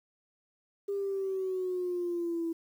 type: linear sweep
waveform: sine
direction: down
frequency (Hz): 402.2 to 329.2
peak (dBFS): -29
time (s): 0.88-2.53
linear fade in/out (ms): 10
effects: tanh soft clip ceiling -25 dBFS + 10-bit